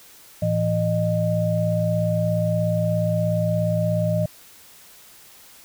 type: tone cluster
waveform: sine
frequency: 110.6 / 167.5 / 612 Hz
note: A2 / E3 / D#5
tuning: +9 / +28 / -29 cents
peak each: -23 dBFS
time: 0.42-4.26 s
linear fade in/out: 5 ms
effects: white hiss -48 dBFS RMS until 5.64 s